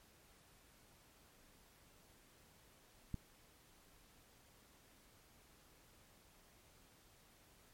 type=click; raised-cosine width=5 ms; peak=-28 dBFS; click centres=3.143 s; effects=pink hiss -67 dBFS RMS until 7.73 s + MP3 64 kbps